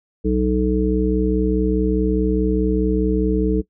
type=harmonic tone; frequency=62.4 Hz; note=B1; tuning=19 cents sharp; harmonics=1 / 3 / 5 / 7; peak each=-21 / -21 / -21 / -21 dBFS; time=0.24-3.62 s; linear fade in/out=20 ms; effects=noise-tail reverb RT60 0.1 s tail -20 dB re dry